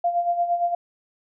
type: tone with tremolo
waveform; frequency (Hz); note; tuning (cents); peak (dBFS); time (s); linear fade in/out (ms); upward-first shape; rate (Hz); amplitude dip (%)
sine; 695; F5; -9; -17; 0.04-0.75; 5; sine; 8.7; 65
effects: none